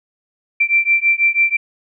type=beating tone pair; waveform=sine; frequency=2347 / 2353.1 Hz; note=D7 / D7; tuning=-2 / +3 cents; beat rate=6.1 Hz; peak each=-15 dBFS; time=0.6-1.57 s; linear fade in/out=10 ms; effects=none